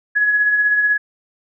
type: tone with tremolo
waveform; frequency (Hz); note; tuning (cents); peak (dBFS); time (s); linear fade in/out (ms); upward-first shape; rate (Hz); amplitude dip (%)
sine; 1683; G#6; +23; -11; 0.15-0.98; 20; sine; 16; 40
effects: none